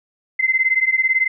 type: beating tone pair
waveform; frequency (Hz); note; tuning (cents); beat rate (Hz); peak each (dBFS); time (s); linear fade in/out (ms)
sine; 2058 / 2076; C7 / C7; -29 / -14; 18; -17 / -18; 0.39-1.28; 10
effects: none